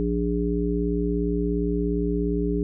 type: harmonic tone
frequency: 58.6 Hz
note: A#1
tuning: 10 cents sharp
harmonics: 1 / 3 / 5 / 7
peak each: -27 / -27 / -27 / -27 dBFS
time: 0-2.63 s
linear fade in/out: 0 ms
effects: none